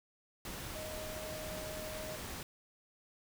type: tone in noise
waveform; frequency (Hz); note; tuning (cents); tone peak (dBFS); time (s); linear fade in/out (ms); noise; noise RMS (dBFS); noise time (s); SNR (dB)
sine; 622.3; D#5; 0; -44; 0.75-2.16; 2; pink; -44; 0.45-2.43; -3
effects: none